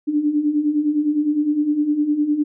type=beating tone pair; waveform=sine; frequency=290 / 299.8 Hz; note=D4 / D4; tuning=-22 / +36 cents; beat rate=9.8 Hz; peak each=-23 / -17 dBFS; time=0.07-2.44 s; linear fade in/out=20 ms; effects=none